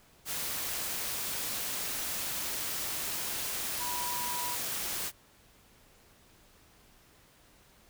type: tone in noise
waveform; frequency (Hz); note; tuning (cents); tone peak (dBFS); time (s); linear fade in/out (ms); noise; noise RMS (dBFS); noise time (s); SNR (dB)
sine; 974; B5; -24; -36; 3.78-4.57; 50; white; -35; 0.25-5.12; -4
effects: pink hiss -61 dBFS RMS until 7.89 s